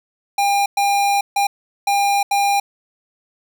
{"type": "tone bursts at uneven times", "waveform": "square", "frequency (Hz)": 803, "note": "G5", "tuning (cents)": 41, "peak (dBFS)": -15, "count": 5, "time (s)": [[0.38, 0.66], [0.77, 1.21], [1.36, 1.47], [1.87, 2.23], [2.31, 2.6]], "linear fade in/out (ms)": 5, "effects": []}